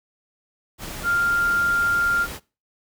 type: tone in noise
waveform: sine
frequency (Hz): 1396.9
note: F6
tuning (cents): 0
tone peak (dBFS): -18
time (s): 1.03-2.27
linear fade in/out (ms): 50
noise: pink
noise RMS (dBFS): -34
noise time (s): 0.78-2.4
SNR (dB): +13
effects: noise-tail reverb RT60 0.3 s tail -21 dB re dry